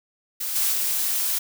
blue noise with level steps, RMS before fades -28 / -22 / -24 dBFS, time 0.4-1.39 s, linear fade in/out 10 ms, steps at 0.55 / 0.72 s, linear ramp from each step 10 ms, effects none

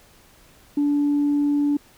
sine tone, 289.5 Hz, D4, 25 cents flat, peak -16 dBFS, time 0.77-1.77 s, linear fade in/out 5 ms, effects tanh soft clip ceiling -14 dBFS + pink hiss -53 dBFS RMS until 1.97 s

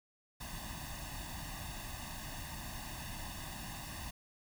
pink noise with comb filter, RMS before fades -44 dBFS, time 0.4-4.11 s, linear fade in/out 10 ms, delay 1.1 ms, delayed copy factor +0.9, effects none

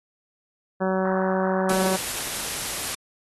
harmonic tone, 188.6 Hz, F#3, 33 cents sharp, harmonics 1 / 2 / 3 / 4 / 5 / 6 / 7 / 8 / 9, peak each -25 / -27 / -26 / -31 / -33 / -36 / -37 / -36 / -39 dBFS, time 0.8-1.97 s, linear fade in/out 20 ms
white noise, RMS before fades -28 dBFS, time 1.69-2.95 s, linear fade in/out 5 ms
effects AAC 32 kbps

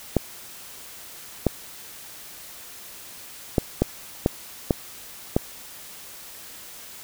clicks, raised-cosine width 2 ms, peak -4 dBFS, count 7, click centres 0.167 / 1.467 / 3.582 / 3.82 / 4.261 / 4.708 / 5.365 s, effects white hiss -42 dBFS RMS until 7.03 s

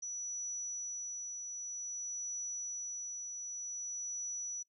sine tone with tremolo, 5900 Hz, F#8, 6 cents flat, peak -37 dBFS, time 0.02-4.63 s, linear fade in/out 10 ms, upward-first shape triangle, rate 0.53 Hz, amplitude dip 35%, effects noise-tail reverb RT60 0.1 s tail -17 dB re dry

